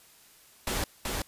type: noise with echo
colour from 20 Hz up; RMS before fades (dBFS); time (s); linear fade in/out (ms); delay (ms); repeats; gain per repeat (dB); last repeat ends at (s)
pink; -30; 0.67-0.84; 2; 380; 1; -2; 1.22
effects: white hiss -57 dBFS RMS until 1.27 s + resampled to 32000 Hz